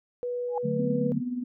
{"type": "tone", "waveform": "sine", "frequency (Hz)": 489.3, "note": "B4", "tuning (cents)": -16, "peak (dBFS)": -28, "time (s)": [0.23, 1.12], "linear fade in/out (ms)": 0}
{"type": "tone with exponential growth", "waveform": "sine", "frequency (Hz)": 829, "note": "G#5", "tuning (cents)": -3, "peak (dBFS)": -24, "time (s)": [0.48, 0.58], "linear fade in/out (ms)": 2, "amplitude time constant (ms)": 21}
{"type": "chord", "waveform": "sine", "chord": "D major", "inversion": "none", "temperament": "just", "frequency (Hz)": [146.83, 183.54, 220.2], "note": ["D3", "F#3", "A3"], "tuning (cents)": [0, -14, 2], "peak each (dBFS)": [-31, -33, -30], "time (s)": [0.63, 1.21], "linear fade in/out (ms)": 20}
{"type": "tone with tremolo", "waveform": "sine", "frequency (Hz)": 246.9, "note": "B3", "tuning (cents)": 0, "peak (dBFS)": -25, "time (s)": [0.79, 1.44], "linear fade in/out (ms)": 10, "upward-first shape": "triangle", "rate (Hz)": 19, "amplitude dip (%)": 70}
{"effects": []}